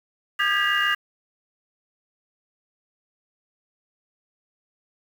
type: tone cluster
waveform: sine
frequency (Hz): 1212 / 1601 / 1668 / 1951 / 2828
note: D#6 / G6 / G#6 / B6 / F7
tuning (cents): -46 / +36 / +7 / -22 / +21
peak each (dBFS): -25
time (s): 0.39-0.95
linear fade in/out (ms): 10
effects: tanh soft clip ceiling -11 dBFS + 7-bit